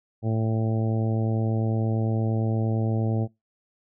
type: harmonic tone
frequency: 111.4 Hz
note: A2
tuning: 22 cents sharp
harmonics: 1 / 2 / 3 / 4 / 5 / 6 / 7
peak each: -23 / -29 / -33 / -35 / -37 / -39 / -40 dBFS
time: 0.22-3.28 s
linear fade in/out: 50 ms
effects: noise-tail reverb RT60 0.2 s tail -23 dB re dry